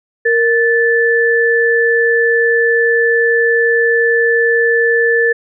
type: tone pair together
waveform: sine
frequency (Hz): 465.7 / 1751.2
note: A#4 / A6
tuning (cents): -2 / -9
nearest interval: octave + major seventh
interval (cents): 2293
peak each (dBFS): -12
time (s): 0.25-5.33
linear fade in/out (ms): 10
effects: none